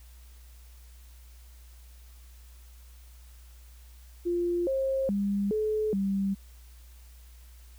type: tone with pitch steps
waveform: sine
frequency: 348.3 / 535 / 200.5 / 430.2 / 196 Hz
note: F4 / C5 / G3 / A4 / G3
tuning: -5 / +38 / +39 / -39 / 0 cents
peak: -25 dBFS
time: 4.25-6.35 s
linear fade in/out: 20 ms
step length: 420 ms
effects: added 60 Hz sine -48 dBFS peak until 7.78 s + white hiss -60 dBFS RMS until 7.78 s